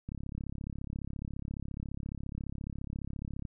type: click train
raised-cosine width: 5 ms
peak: -26 dBFS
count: 117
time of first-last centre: 0.09-3.452 s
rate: 34.5 Hz
effects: none